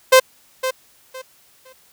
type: tone with echo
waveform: sawtooth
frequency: 519 Hz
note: C5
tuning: 14 cents flat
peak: -3 dBFS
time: 0.12-0.2 s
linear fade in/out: 10 ms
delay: 510 ms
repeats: 3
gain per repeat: -12 dB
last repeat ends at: 1.73 s
effects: white hiss -54 dBFS RMS until 1.92 s